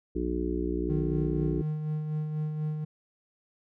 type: harmonic tone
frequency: 60.9 Hz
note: B1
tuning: 24 cents flat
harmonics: 1 / 3 / 4 / 5 / 6 / 7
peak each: -33 / -36 / -42 / -32 / -33 / -37 dBFS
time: 0.15-1.62 s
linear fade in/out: 10 ms
type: tone with tremolo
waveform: triangle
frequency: 153.3 Hz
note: D#3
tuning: 25 cents flat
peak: -25 dBFS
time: 0.89-2.85 s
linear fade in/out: 10 ms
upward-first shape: sine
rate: 4.1 Hz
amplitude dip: 40%
effects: none